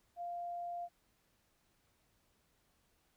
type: tone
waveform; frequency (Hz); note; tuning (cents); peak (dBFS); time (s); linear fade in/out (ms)
sine; 697; F5; -4; -39; 0.16-0.89; 50
effects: pink hiss -75 dBFS RMS until 3.16 s